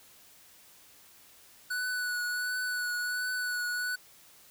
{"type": "tone with vibrato", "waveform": "square", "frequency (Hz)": 1479, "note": "F#6", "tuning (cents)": -1, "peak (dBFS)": -31, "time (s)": [1.7, 3.96], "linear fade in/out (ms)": 10, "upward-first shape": "triangle", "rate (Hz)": 1.4, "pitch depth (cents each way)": 24, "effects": ["white hiss -57 dBFS RMS until 4.5 s"]}